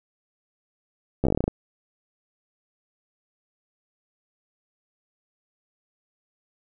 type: slowing click train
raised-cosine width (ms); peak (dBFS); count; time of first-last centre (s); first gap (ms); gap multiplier
2; -9; 11; 1.24-1.479; 13; 1.13
effects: none